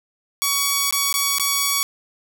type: tone with dropouts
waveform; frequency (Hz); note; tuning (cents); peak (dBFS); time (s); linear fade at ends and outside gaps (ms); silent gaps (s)
5% pulse; 1126; C#6; +27; -6; 0.42-1.83; 0; 0.909-0.925 / 1.127-1.141 / 1.384-1.397
effects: none